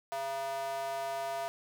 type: tone with high-pass filter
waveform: square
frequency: 136.1 Hz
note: C#3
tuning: 31 cents flat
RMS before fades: -36 dBFS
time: 0.12-1.48 s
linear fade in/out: 0 ms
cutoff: 750 Hz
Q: 6.8
effects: none